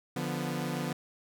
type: chord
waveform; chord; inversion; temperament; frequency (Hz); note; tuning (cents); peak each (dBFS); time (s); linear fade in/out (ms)
sawtooth; B diminished; first; equal; 146.83 / 174.61 / 246.9; D3 / F3 / B3; 0 / 0 / 0; -32; 0.16-0.93; 5
effects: none